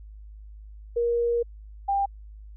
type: tone pair in turn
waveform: sine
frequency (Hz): 472.6 / 794.8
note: A#4 / G5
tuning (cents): +24 / +24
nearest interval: major sixth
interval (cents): 900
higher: second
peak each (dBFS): -21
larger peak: neither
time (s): 0.96-1.43 / 1.88-2.06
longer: first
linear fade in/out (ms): 10
effects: added 52 Hz sine -41 dBFS peak until 2.56 s